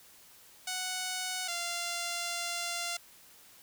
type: tone pair in turn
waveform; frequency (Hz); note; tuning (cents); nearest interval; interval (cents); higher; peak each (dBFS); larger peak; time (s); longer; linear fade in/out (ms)
5% pulse; 740 / 692.1; F#5 / F5; 0 / -16; minor second; 116; first; -22; neither; 0.67-1.48 / 1.48-2.97; second; 5
effects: white hiss -57 dBFS RMS until 3.62 s